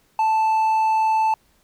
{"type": "tone with hard clipping", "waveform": "sine", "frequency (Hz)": 879, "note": "A5", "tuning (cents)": -2, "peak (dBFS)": -17, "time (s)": [0.19, 1.34], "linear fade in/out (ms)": 2, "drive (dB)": 3, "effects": ["pink hiss -61 dBFS RMS until 1.63 s"]}